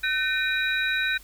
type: tone cluster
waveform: sine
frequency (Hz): 1524 / 1820 / 2430 / 3861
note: G6 / A#6 / D#7 / B7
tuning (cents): -49 / -42 / -42 / -40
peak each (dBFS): -25 / -31 / -29 / -30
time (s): 0.03-1.18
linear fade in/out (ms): 10
effects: added 50 Hz sine -49 dBFS peak until 1.23 s + white hiss -52 dBFS RMS until 1.23 s